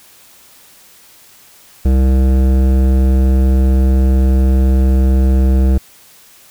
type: tone with hard clipping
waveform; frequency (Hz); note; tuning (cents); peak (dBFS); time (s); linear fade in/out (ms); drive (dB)
triangle; 65.41; C2; 0; -10; 1.85-5.78; 5; 18
effects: white hiss -44 dBFS RMS until 6.5 s